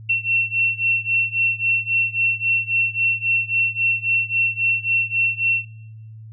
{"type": "beating tone pair", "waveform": "sine", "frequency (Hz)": [2709, 2712.7], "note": ["E7", "E7"], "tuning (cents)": [47, 49], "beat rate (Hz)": 3.7, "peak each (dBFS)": [-20, -21], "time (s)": [0.09, 5.65], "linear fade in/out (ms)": 10, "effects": ["noise-tail reverb RT60 1.0 s tail -26 dB re dry", "added 110 Hz sine -36 dBFS peak until 6.32 s"]}